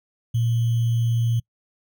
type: tone with sample-and-hold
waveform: sine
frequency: 116.54 Hz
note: A#2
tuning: in tune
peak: -18 dBFS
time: 0.34-1.4 s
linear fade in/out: 10 ms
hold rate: 3150 Hz
effects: noise-tail reverb RT60 0.1 s tail -26 dB re dry